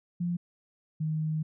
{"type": "tone pair in turn", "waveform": "sine", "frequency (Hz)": [174.2, 156.17], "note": ["F3", "D#3"], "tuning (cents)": [-4, 7], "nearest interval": "major second", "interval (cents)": 189, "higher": "first", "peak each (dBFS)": -27, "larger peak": "neither", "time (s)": [[0.2, 0.37], [1, 1.43]], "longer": "second", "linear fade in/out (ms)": 10, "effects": []}